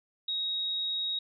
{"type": "tone", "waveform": "sine", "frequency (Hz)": 3782, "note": "A#7", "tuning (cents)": 24, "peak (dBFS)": -29, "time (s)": [0.28, 1.19], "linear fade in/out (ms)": 5, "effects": []}